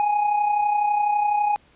triangle tone with amplitude modulation, 831 Hz, G#5, 1 cent sharp, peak -14 dBFS, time 0-1.56 s, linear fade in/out 0 ms, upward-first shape sine, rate 32 Hz, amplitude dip 50%, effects pink hiss -57 dBFS RMS until 1.75 s + resampled to 8000 Hz

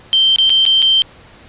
sine tone with dropouts, 3130 Hz, G7, 3 cents flat, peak -8 dBFS, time 0.13-1.02 s, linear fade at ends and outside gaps 0 ms, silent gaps 0.36-0.385 / 0.495-0.502 / 0.653-0.663 / 0.82-0.825 s, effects pink hiss -42 dBFS RMS until 1.48 s + resampled to 8000 Hz

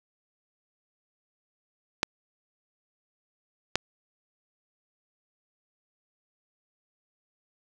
clicks, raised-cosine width 0.2 ms, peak -5 dBFS, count 2, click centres 2.031 / 3.756 s, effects none

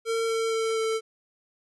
square tone with pitch steps, 454.6 / 451.2 / 447.8 / 444.5 Hz, A#4 / A4 / A4 / A4, -43 / +44 / +30 / +18 cents, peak -25 dBFS, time 0.05-1.01 s, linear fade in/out 50 ms, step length 240 ms, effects resampled to 24000 Hz + 11-bit

